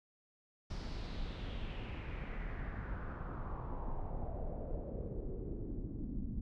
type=noise with low-pass filter sweep; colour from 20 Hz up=brown; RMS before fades=-41 dBFS; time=0.7-6.41 s; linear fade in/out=5 ms; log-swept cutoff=5200 to 230 Hz; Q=3.2; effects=none